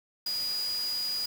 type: tone in noise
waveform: sine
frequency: 4900 Hz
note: D#8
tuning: 27 cents flat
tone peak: -29 dBFS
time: 0.26-1.26 s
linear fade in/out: 5 ms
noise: white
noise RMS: -41 dBFS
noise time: 0.26-1.26 s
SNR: +9 dB
effects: none